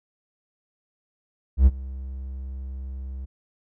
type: tone with ADSR envelope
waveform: triangle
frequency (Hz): 65.9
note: C2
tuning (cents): +13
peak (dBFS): -7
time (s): 1.57-3.26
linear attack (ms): 94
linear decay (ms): 37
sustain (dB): -22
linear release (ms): 17
effects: none